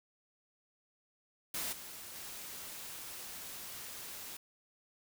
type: noise with level steps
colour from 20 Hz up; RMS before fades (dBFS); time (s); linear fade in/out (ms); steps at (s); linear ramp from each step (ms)
white; -38 / -48 / -46; 1.54-4.37; 5; 1.72 / 2.15; 10
effects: none